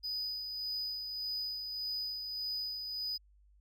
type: tone with tremolo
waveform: triangle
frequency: 4977 Hz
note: D#8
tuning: in tune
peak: -33 dBFS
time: 0.03-3.18 s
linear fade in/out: 20 ms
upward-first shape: sine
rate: 1.7 Hz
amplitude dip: 40%
effects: added 50 Hz sine -61 dBFS peak until 3.6 s